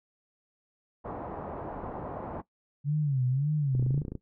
white low-pass noise, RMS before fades -38 dBFS, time 1.04-2.42 s, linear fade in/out 20 ms, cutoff 930 Hz, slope 24 dB/octave
sine tone with vibrato, 138.59 Hz, C#3, in tune, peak -24 dBFS, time 2.84-4.04 s, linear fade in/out 50 ms, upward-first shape sine, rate 1.8 Hz, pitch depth 170 cents each way
clicks, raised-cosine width 3 ms, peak -23 dBFS, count 12, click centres 3.751 / 3.796 / 3.826 / 3.864 / 3.907 / 3.944 / 3.978 / 4.018 / 4.051 / 4.082 / 4.12 / 4.153 s
effects noise-tail reverb RT60 0.1 s tail -18 dB re dry

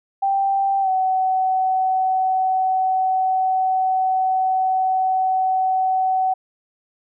sine tone with pitch glide, 784 to 753.4 Hz, G5 to F#5, 0 to +31 cents, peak -16 dBFS, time 0.22-6.34 s, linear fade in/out 10 ms, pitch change -69 cents, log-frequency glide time 0.81-0.89 s, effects none

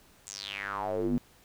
square tone with band-pass filter sweep, 49.9 Hz, G1, 32 cents sharp, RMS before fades -33 dBFS, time 0.27-1.18 s, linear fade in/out 0 ms, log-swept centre 7700 to 210 Hz, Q 6, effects pink hiss -60 dBFS RMS until 1.44 s

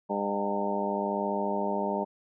harmonic tone with a mistuned harmonic, 101 Hz, G#2, 48 cents flat, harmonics 2 / 3 / 4 / 5 / 6 / 7 / 8 / 9, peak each -33 / -39 / -34 / -39 / -33 / -39 / -38 / -33 dBFS, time 0.09-2.05 s, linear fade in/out 20 ms, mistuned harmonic 7, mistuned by +65 cents, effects none

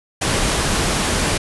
pink low-pass noise, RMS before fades -19 dBFS, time 0.21-1.38 s, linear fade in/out 10 ms, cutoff 11000 Hz, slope 96 dB/octave, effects none

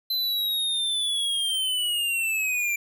square linear sweep, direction down, 4063 to 2349 Hz, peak -24 dBFS, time 0.1-2.76 s, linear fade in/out 5 ms, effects none

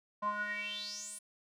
square tone with band-pass filter sweep, 207.7 Hz, G#3, in tune, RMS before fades -39 dBFS, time 0.22-1.19 s, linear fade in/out 10 ms, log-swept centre 910 to 10000 Hz, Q 8.4, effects none

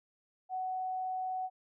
sine tone, 746 Hz, F#5, 14 cents sharp, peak -33 dBFS, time 0.49-1.5 s, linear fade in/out 50 ms, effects none

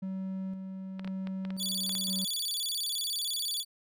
triangle tone with tremolo, 190 Hz, F#3, 46 cents sharp, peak -31 dBFS, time 0.02-2.25 s, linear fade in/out 10 ms, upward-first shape square, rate 0.97 Hz, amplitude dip 40%
clicks, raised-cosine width 0.3 ms, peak -27 dBFS, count 8, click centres 0.995 / 1.046 / 1.076 / 1.272 / 1.451 / 1.505 / 1.894 / 1.952 s
sawtooth tone with vibrato, 3970 Hz, B7, 8 cents sharp, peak -28 dBFS, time 1.57-3.65 s, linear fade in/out 50 ms, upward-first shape square, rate 17 Hz, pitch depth 250 cents each way
effects none

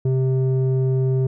square tone with low-pass filter, 130.81 Hz, C3, in tune, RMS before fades -19 dBFS, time 0.05-1.27 s, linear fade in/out 5 ms, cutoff 350 Hz, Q 1.7, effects none

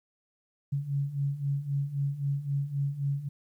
sine beating tone pair, 138.3 / 142.1 Hz, C#3 / C#3, -4 / +43 cents, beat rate 3.8 Hz, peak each -33 / -29 dBFS, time 0.72-3.29 s, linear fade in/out 10 ms, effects 11-bit

